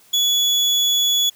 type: tone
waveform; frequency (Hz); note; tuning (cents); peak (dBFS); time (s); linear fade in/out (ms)
35% pulse; 3400; G#7; +40; -13; 0.13-1.3; 10
effects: white hiss -52 dBFS RMS until 1.35 s